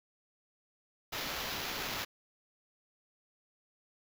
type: noise with sample-and-hold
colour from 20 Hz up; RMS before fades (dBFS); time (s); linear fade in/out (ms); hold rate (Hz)
white; -38; 1.12-2.05; 10; 8820
effects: none